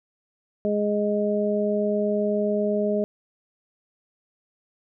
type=harmonic tone; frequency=207.7 Hz; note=G#3; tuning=in tune; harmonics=1 / 2 / 3; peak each=-25 / -25 / -25 dBFS; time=0.65-3.04 s; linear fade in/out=0 ms; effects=none